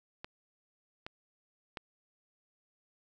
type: clicks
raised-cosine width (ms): 0.3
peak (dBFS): -25 / -25 / -23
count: 3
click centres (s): 0.245 / 1.065 / 1.772
effects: none